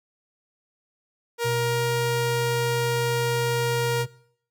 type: tone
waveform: sawtooth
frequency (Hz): 471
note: A#4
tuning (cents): +18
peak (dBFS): -19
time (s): 1.38-4.06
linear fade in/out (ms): 50
type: tone with pitch glide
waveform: triangle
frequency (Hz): 123.47 to 126.21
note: B2 to B2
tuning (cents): 0 to +38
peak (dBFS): -25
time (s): 1.44-4.07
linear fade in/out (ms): 20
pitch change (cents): +38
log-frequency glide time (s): 1.66-1.84
effects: noise-tail reverb RT60 0.6 s tail -20 dB re dry